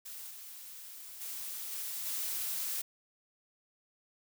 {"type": "noise with level steps", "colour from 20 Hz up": "blue", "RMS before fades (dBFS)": [-45, -48, -41, -39, -36], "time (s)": [0.05, 2.82], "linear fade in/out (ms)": 10, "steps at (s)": [0.29, 1.2, 1.71, 2.05], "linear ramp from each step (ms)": 20, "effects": []}